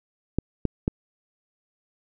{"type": "clicks", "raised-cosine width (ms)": 3, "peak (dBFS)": -9, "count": 3, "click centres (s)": [0.386, 0.653, 0.879], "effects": []}